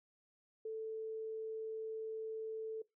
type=tone; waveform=sine; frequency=441.3 Hz; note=A4; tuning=5 cents sharp; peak=-39 dBFS; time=0.65-2.82 s; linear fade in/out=5 ms; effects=noise-tail reverb RT60 0.2 s tail -21 dB re dry